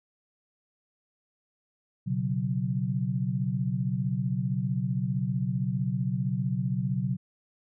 sine chord, B suspended second, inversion none, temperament just, 123.47 / 138.9 / 185.21 Hz, B2 / C#3 / F#3, 0 / +4 / +2 cents, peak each -30 dBFS, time 2.06-7.17 s, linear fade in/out 20 ms, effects none

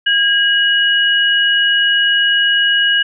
sine tone pair together, 1632 / 2908 Hz, G#6 / F#7, -31 / -31 cents, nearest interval minor seventh, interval 1000 cents, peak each -13 dBFS, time 0.06-3.03 s, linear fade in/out 10 ms, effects none

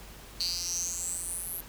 10% pulse tone with high-pass filter sweep, 174.61 Hz, F3, in tune, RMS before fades -34 dBFS, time 0.4-1.61 s, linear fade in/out 5 ms, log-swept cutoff 4400 to 12000 Hz, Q 9.6, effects added 49 Hz sine -49 dBFS peak until 1.68 s + pink hiss -49 dBFS RMS until 1.68 s

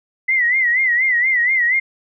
sine tone with vibrato, 2000 Hz, B6, 21 cents sharp, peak -13 dBFS, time 0.28-1.8 s, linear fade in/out 10 ms, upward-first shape sine, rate 4.2 Hz, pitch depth 110 cents each way, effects none

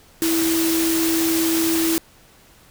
sine tone in noise, 327.9 Hz, E4, 9 cents flat, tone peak -18 dBFS, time 0.22-1.98 s, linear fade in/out 0 ms, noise white, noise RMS -24 dBFS, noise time 0.22-1.98 s, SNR +3 dB, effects pink hiss -51 dBFS RMS until 2.7 s

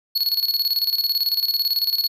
square tone with tremolo, 4365 Hz, C#8, 28 cents flat, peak -17 dBFS, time 0.15-2.08 s, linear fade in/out 10 ms, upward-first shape square, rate 18 Hz, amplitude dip 70%, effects none

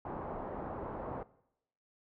white low-pass noise, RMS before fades -41 dBFS, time 0.05-1.23 s, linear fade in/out 2 ms, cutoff 970 Hz, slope 24 dB/octave, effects noise-tail reverb RT60 0.8 s tail -20 dB re dry

